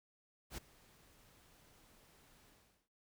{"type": "noise with ADSR envelope", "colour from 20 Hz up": "pink", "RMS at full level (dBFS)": -44, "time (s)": [0.5, 2.89], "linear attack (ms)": 77, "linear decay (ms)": 9, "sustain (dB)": -22, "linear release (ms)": 400, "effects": []}